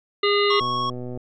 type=harmonic tone; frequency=407.5 Hz; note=G#4; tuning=33 cents flat; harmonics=1 / 3 / 5 / 7 / 9 / 10; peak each=-19 / -24 / -26 / -27 / -29 / -29 dBFS; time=0.23-0.6 s; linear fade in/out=5 ms
type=tone; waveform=square; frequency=1103 Hz; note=C#6; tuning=9 cents flat; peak=-23 dBFS; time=0.5-0.9 s; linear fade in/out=5 ms
type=click train; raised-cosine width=2 ms; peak=-21 dBFS; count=71; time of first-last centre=0.61-1.175 s; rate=124 Hz
effects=resampled to 16000 Hz

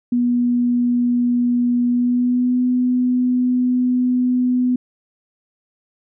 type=tone with pitch glide; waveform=sine; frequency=243 to 249.8 Hz; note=B3 to B3; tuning=-28 to +20 cents; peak=-14 dBFS; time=0.12-4.76 s; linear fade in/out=5 ms; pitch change=+48 cents; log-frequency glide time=1.88-2.6 s; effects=none

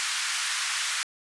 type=band-pass noise; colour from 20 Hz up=pink; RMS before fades=-29 dBFS; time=0-1.03 s; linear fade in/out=0 ms; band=1300 to 10000 Hz; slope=24 dB/octave; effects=resampled to 24000 Hz

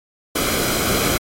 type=noise with comb filter; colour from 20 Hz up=pink; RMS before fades=-20 dBFS; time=0.35-1.18 s; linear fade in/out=10 ms; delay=1.1 ms; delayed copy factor=-0.55; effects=AAC 48 kbps

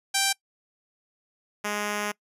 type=tone pair in turn; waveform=5% pulse; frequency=784 / 207.7 Hz; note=G5 / G#3; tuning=0 / 0 cents; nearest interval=octave + major seventh; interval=2300 cents; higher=first; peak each=-10 / -16 dBFS; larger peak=first; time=0.14-0.33 / 1.64-2.12 s; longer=second; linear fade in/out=10 ms; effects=noise-tail reverb RT60 0.1 s tail -23 dB re dry + resampled to 32000 Hz

